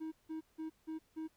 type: tone bursts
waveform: triangle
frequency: 317.4 Hz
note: D#4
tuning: 35 cents sharp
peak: -37 dBFS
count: 5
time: 0-1.28 s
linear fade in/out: 20 ms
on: 120 ms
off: 170 ms
effects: pink hiss -73 dBFS RMS until 1.36 s